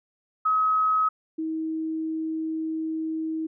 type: tone pair in turn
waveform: sine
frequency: 1275 / 318.8 Hz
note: D#6 / D#4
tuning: +42 / +42 cents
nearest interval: 2 octaves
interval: 2400 cents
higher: first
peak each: -19 / -26 dBFS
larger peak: first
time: 0.45-1.09 / 1.38-3.47 s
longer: second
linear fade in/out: 10 ms
effects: none